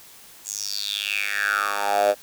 10% pulse tone with high-pass filter sweep, 101.9 Hz, G#2, 32 cents flat, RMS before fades -24 dBFS, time 0.44-2.15 s, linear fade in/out 50 ms, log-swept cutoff 7400 to 560 Hz, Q 6.7, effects white hiss -47 dBFS RMS until 2.22 s

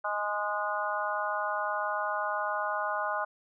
harmonic tone with a mistuned harmonic, 207.8 Hz, G#3, 1 cent sharp, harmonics 3 / 4 / 5 / 6 / 7, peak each -35 / -35 / -35 / -35 / -35 dBFS, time 0.04-3.25 s, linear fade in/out 10 ms, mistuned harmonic 6, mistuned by -19 cents, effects none

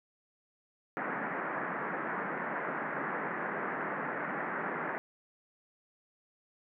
white band-pass noise, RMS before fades -36 dBFS, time 0.97-4.98 s, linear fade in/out 0 ms, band 150 to 1900 Hz, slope 48 dB/octave, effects none

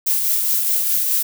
violet noise with tremolo, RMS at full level -17 dBFS, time 0.06-1.23 s, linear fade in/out 10 ms, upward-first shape triangle, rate 4.8 Hz, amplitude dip 35%, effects none

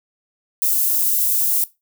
white high-pass noise, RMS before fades -18 dBFS, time 0.62-1.64 s, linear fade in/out 0 ms, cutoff 12000 Hz, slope 12 dB/octave, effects noise-tail reverb RT60 0.2 s tail -17 dB re dry

